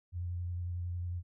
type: tone with vibrato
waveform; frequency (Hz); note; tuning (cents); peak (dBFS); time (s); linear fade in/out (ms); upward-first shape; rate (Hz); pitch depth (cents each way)
sine; 88; F2; +14; -34; 0.12-1.23; 50; square; 11; 16
effects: none